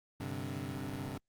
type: chord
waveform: 25% pulse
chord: G suspended fourth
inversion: none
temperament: equal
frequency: 98 / 130.81 / 146.83 Hz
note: G2 / C3 / D3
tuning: 0 / 0 / 0 cents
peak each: -38 / -37 / -40 dBFS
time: 0.2-1.18 s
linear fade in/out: 5 ms
effects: Opus 32 kbps